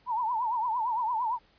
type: tone with vibrato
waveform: sine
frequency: 932.3 Hz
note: A#5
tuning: in tune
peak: -26 dBFS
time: 0.06-1.39 s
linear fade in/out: 50 ms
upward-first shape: triangle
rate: 8.8 Hz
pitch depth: 160 cents each way
effects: pink hiss -63 dBFS RMS until 1.58 s + resampled to 11025 Hz